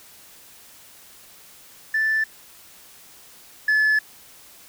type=tone pair in turn; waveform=sine; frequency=1760 / 1724.8 Hz; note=A6 / A6; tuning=0 / -35 cents; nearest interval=unison; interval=35 cents; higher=first; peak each=-17 / -13 dBFS; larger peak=second; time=1.94-2.24 / 3.68-3.99 s; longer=second; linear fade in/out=5 ms; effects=tanh soft clip ceiling -15 dBFS + white hiss -48 dBFS RMS until 4.68 s